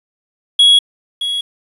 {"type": "tone with echo", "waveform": "triangle", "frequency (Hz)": 3333, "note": "G#7", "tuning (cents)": 5, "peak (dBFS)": -4, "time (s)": [0.59, 0.79], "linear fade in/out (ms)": 5, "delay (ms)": 620, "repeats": 1, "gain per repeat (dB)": -11, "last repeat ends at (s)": 1.41, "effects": ["resampled to 32000 Hz", "7-bit"]}